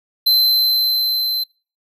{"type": "tone with level ramp", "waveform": "square", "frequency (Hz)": 4082, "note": "C8", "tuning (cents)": -44, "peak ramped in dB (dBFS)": [-11, -19], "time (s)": [0.26, 1.44], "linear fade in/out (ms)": 10, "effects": ["noise-tail reverb RT60 0.4 s tail -26 dB re dry"]}